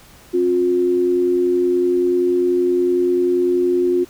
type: tone pair together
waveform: sine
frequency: 266.9 / 357.4 Hz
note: C4 / F4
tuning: +35 / +40 cents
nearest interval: perfect fourth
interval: 505 cents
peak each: -23 / -14 dBFS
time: 0.33-4.05 s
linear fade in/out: 20 ms
effects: pink hiss -46 dBFS RMS until 4.09 s